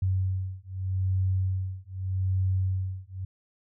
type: beating tone pair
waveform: sine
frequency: 93.7 / 94.52 Hz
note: F#2 / F#2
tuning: +22 / +37 cents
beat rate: 0.82 Hz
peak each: -28 dBFS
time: 0.02-3.25 s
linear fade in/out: 5 ms
effects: none